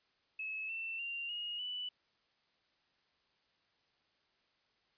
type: tone with pitch steps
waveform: sine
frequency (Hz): 2588 / 2679 / 2774 / 2872 / 2973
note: E7 / E7 / F7 / F7 / F#7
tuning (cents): -32 / +27 / -12 / +48 / +8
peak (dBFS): -38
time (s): 0.39-1.89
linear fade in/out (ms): 5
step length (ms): 300
effects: white hiss -75 dBFS RMS until 4.97 s + resampled to 11025 Hz